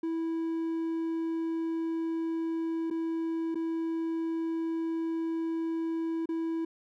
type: tone with dropouts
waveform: triangle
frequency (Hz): 327.9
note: E4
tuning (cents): -9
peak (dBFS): -27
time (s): 0.03-6.65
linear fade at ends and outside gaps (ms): 5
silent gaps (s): 2.902-2.909 / 3.546-3.554 / 6.258-6.289
effects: none